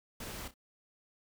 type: noise with echo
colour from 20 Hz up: pink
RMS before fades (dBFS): -43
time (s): 0.2-0.48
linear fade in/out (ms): 5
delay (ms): 31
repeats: 2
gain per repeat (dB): -12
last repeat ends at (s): 0.542
effects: none